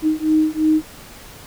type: beating tone pair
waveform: sine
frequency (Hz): 310.2 / 313.1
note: D#4 / D#4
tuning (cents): -5 / +11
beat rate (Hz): 2.9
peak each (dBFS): -17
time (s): 0.02-0.82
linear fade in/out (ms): 50
effects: pink hiss -40 dBFS RMS until 1.46 s